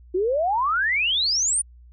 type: exponential sweep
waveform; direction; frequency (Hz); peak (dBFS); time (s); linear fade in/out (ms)
sine; up; 349.2 to 9710; -19; 0.14-1.62; 10
effects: added 60 Hz sine -45 dBFS peak until 1.92 s